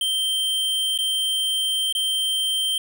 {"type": "tone with dropouts", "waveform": "square", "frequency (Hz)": 3136, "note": "G7", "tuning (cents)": 0, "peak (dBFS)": -21, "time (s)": [0.01, 2.78], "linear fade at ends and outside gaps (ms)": 2, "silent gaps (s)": [[0.977, 0.987], [1.926, 1.95]], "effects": []}